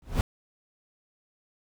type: noise with exponential growth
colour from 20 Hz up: brown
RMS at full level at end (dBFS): -18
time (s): 0.02-0.21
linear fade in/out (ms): 1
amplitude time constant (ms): 41
effects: none